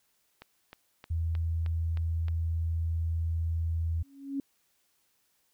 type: click train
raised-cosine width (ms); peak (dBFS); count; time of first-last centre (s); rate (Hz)
0.3; -29; 7; 0.42-2.283; 3.22
type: tone with vibrato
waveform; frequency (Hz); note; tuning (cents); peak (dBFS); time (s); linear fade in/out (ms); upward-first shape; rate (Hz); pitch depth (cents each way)
sine; 82.3; E2; -2; -27; 1.1-4.03; 10; triangle; 20; 10
type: tone with exponential growth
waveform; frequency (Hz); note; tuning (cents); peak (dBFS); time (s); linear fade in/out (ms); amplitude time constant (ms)
sine; 276.3; C#4; -6; -27; 3.96-4.4; 2; 94
effects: white hiss -72 dBFS RMS until 5.53 s